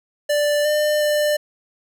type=tone with pitch steps; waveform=square; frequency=588 / 600 / 596 Hz; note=D5 / D5 / D5; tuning=+2 / +37 / +25 cents; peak=-17 dBFS; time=0.29-1.37 s; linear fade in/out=10 ms; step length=360 ms; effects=none